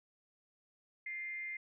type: tone with frequency modulation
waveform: sine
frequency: 2093 Hz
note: C7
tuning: in tune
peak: -39 dBFS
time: 1.06-1.57 s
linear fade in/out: 5 ms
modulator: 348 Hz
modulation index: 0.26
effects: none